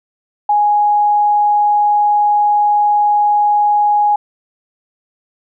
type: tone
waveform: sine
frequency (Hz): 830.6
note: G#5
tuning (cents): 0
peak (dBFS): -9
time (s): 0.49-4.16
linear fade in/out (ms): 5
effects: none